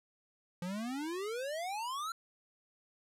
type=exponential sweep; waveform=square; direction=up; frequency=171 to 1381 Hz; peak=-37 dBFS; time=0.62-2.12 s; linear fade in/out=2 ms; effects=low-pass 12000 Hz 12 dB/octave